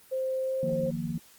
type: tone with pitch glide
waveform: sine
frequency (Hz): 523.3 to 528.2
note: C5 to C5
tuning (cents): 0 to +16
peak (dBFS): -27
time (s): 0.11-0.91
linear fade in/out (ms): 20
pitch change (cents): +16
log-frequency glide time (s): 0.41-0.61
type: chord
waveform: sine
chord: Eb suspended second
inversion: none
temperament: equal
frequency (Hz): 155.56 / 174.61 / 233.1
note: Eb3 / F3 / Bb3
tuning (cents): 0 / 0 / 0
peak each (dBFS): -34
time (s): 0.63-1.18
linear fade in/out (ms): 2
effects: white hiss -56 dBFS RMS until 1.38 s + Opus 24 kbps